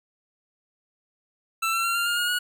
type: tone with pitch steps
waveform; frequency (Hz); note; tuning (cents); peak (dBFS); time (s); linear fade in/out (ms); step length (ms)
25% pulse; 1333 / 1352.4 / 1372.1 / 1392 / 1412.3 / 1432.8 / 1453.6; E6 / E6 / F6 / F6 / F6 / F6 / F#6; +19 / +44 / -31 / -6 / +19 / +44 / -31; -19; 1.62-2.39; 10; 110
effects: none